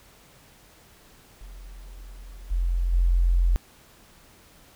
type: tone with level steps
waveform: sine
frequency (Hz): 43.65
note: F1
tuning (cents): 0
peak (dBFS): -39 / -21 / -17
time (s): 1.41-3.56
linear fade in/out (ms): 0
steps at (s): 2.5 / 2.92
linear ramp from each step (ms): 20
effects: pink hiss -54 dBFS RMS until 4.75 s